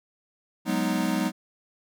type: chord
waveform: square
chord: G# minor seventh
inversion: third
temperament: equal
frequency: 185 / 207.7 / 246.9 / 311.1 Hz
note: F#3 / G#3 / B3 / D#4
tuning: 0 / 0 / 0 / 0 cents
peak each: -30 dBFS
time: 0.65-1.32 s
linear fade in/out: 50 ms
effects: none